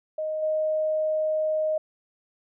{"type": "tone with level steps", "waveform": "sine", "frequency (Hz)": 622.3, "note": "D#5", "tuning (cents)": 0, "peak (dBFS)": [-26, -22], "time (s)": [0.18, 1.78], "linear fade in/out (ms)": 5, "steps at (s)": 0.42, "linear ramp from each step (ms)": 10, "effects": []}